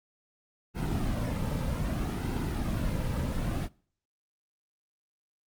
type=noise with flanger; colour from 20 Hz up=brown; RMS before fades=-30 dBFS; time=0.74-3.69 s; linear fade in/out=50 ms; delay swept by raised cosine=1.7 to 2.8 ms; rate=0.63 Hz; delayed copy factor=-0.65; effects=noise-tail reverb RT60 0.5 s tail -24 dB re dry + Opus 24 kbps